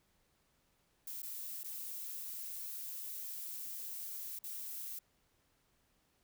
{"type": "noise with dropouts", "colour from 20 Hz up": "violet", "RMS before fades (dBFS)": -44, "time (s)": [1.07, 4.99], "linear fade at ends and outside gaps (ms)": 5, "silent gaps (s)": [[1.221, 1.229], [1.633, 1.643], [4.39, 4.438]], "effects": ["pink hiss -75 dBFS RMS until 6.23 s"]}